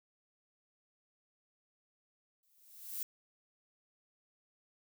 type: noise with exponential growth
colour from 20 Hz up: violet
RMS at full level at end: -37 dBFS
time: 2.43-3.03 s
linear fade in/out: 2 ms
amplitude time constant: 130 ms
effects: none